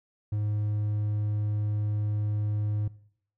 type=tone; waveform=triangle; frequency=105 Hz; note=G#2; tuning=19 cents sharp; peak=-24 dBFS; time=0.32-2.88 s; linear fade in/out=5 ms; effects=noise-tail reverb RT60 0.6 s tail -19 dB re dry